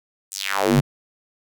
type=tone with high-pass filter sweep; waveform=square; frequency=49 Hz; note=G1; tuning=in tune; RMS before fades=-20 dBFS; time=0.31-0.81 s; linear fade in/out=20 ms; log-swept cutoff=9100 to 120 Hz; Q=2.8; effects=none